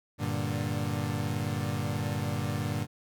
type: chord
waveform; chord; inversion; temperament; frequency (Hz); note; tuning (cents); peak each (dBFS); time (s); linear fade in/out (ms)
30% pulse; G minor; none; equal; 98 / 116.54 / 146.83; G2 / Bb2 / D3; 0 / 0 / 0; -31; 0.18-2.87; 50
effects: none